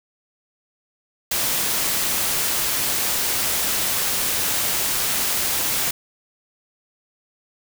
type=noise; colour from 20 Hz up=white; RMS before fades=-22 dBFS; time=1.31-5.91 s; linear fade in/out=5 ms; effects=none